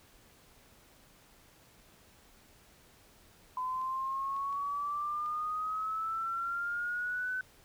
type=exponential sweep; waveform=sine; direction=up; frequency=1011 to 1517 Hz; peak=-32 dBFS; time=3.57-7.41 s; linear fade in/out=2 ms
type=clicks; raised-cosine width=0.2 ms; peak=-39 dBFS; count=4; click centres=3.815 / 4.365 / 4.527 / 5.261 s
effects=pink hiss -61 dBFS RMS until 7.64 s